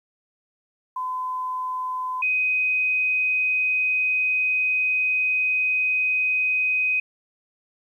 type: tone pair in turn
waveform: sine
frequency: 1017 / 2510 Hz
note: C6 / D#7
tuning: -50 / +15 cents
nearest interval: octave + major third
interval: 1565 cents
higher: second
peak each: -25 / -19 dBFS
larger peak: second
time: 0.96-2.22 / 2.22-7 s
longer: second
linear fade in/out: 5 ms
effects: 10-bit